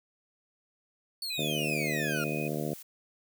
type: exponential sweep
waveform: 40% pulse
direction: down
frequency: 4504 to 1376 Hz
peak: -32 dBFS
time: 1.22-2.24 s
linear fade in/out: 2 ms
type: tone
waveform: sine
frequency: 2495 Hz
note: D#7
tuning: 4 cents sharp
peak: -37 dBFS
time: 1.3-2.48 s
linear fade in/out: 5 ms
type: harmonic tone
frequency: 75.5 Hz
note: D2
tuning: 48 cents sharp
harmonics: 2 / 3 / 4 / 5 / 6 / 7 / 8 / 9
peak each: -35 / -37 / -38 / -39 / -40 / -40 / -41 / -42 dBFS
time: 1.38-2.74 s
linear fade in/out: 5 ms
type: noise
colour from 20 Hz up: blue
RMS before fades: -47 dBFS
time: 1.39-2.83 s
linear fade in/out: 10 ms
effects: none